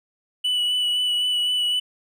triangle tone with vibrato, 2960 Hz, F#7, in tune, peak -18 dBFS, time 0.44-1.8 s, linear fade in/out 10 ms, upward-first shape sine, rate 3.9 Hz, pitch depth 17 cents each way, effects none

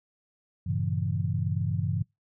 sine chord, G diminished seventh, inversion none, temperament equal with one note detuned, 98 / 116.54 / 138.59 / 165.96 Hz, G2 / Bb2 / Db3 / Fb3, 0 / 0 / 0 / +12 cents, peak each -29 / -33 / -31 / -32 dBFS, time 0.66-2.03 s, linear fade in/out 10 ms, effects noise-tail reverb RT60 0.2 s tail -25 dB re dry

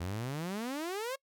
sawtooth exponential sweep, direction up, 82.5 to 556 Hz, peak -31 dBFS, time 0-1.16 s, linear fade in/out 10 ms, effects noise-tail reverb RT60 0.1 s tail -25 dB re dry

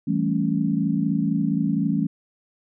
sine chord, A dominant seventh, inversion second, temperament equal, 164.81 / 196 / 220 / 277.2 Hz, E3 / G3 / A3 / C#4, 0 / 0 / 0 / 0 cents, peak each -25 dBFS, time 0.07-2.07 s, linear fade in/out 10 ms, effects none

